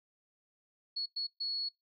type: tone bursts at uneven times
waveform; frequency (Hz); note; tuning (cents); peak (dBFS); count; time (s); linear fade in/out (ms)
sine; 4367; C#8; -27; -33; 3; 0.96-1.06 / 1.16-1.27 / 1.4-1.69; 10
effects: noise-tail reverb RT60 0.2 s tail -26 dB re dry